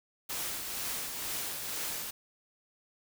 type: noise with tremolo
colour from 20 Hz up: white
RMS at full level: -35 dBFS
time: 0.29-2.11 s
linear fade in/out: 10 ms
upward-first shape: triangle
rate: 2.1 Hz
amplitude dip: 40%
effects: none